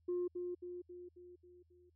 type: tone with echo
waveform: sine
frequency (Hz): 355.5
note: F4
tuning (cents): +31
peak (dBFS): -33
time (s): 0.08-0.28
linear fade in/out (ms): 10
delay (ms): 270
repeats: 6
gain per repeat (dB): -5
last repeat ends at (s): 1.9
effects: tanh soft clip ceiling -31 dBFS + added 82 Hz sine -70 dBFS peak until 1.95 s